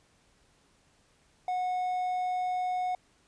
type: tone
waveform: triangle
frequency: 731 Hz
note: F#5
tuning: 21 cents flat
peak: -26 dBFS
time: 1.48-2.95 s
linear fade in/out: 2 ms
effects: pink hiss -66 dBFS RMS until 3.27 s + resampled to 22050 Hz